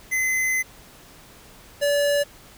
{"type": "tone pair in turn", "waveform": "square", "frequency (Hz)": [2043, 575.3], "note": ["C7", "D5"], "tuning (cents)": [-42, -36], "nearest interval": "octave + minor seventh", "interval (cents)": 2194, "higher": "first", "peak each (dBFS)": [-21, -19], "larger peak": "second", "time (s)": [[0.11, 0.63], [1.81, 2.24]], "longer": "first", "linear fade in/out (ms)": 20, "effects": ["pink hiss -48 dBFS RMS until 2.57 s"]}